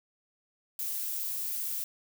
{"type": "noise", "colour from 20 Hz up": "violet", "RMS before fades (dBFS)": -34, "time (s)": [0.79, 1.84], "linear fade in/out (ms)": 2, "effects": []}